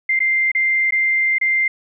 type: tone with dropouts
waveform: sine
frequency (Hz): 2093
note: C7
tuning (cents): 0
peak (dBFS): -14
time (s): 0.09-1.68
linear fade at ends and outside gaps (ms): 5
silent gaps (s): 0.192-0.202 / 0.517-0.549 / 0.908-0.922 / 1.384-1.412
effects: none